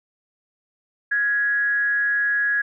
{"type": "tone with frequency modulation", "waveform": "sine", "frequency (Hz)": 1667, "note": "G#6", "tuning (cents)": 6, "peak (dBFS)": -18, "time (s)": [1.11, 2.62], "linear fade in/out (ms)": 10, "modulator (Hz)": 245, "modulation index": 0.29, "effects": []}